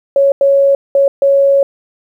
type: tone bursts at uneven times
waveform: sine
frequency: 554.4 Hz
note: C#5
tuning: in tune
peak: -6 dBFS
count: 4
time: 0.16-0.32 / 0.41-0.75 / 0.95-1.08 / 1.22-1.63 s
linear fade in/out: 2 ms
effects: 8-bit